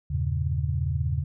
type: chord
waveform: sine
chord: E diminished seventh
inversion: none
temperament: equal with one note detuned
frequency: 81.51 / 98 / 116.54 / 138.59 Hz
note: E2 / G2 / Bb2 / Db3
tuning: -19 / 0 / 0 / 0 cents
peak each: -27 / -32 / -32 / -28 dBFS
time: 0.1-1.24 s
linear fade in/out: 10 ms
effects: none